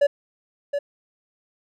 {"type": "tone with echo", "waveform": "triangle", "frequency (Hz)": 571, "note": "D5", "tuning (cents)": -49, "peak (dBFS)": -12, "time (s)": [0.01, 0.07], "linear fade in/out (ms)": 10, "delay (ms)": 720, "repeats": 1, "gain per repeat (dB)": -7, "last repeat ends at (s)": 0.79, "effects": []}